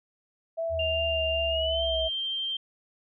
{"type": "tone with vibrato", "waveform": "sine", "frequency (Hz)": 653, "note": "E5", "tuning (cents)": -17, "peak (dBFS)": -27, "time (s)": [0.57, 2.09], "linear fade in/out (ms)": 20, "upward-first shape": "sine", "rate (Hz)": 2.6, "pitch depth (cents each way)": 25}
{"type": "exponential sweep", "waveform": "sine", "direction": "down", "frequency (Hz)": [82.41, 61.74], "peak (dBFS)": -33, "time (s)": [0.69, 2.1], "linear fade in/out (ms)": 50}
{"type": "tone with pitch glide", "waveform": "sine", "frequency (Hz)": [2794, 3154], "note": ["F7", "G7"], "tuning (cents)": [0, 10], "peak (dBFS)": -28, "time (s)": [0.79, 2.57], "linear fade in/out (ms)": 5, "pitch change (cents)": 210, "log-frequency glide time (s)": [1.48, 1.85]}
{"effects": []}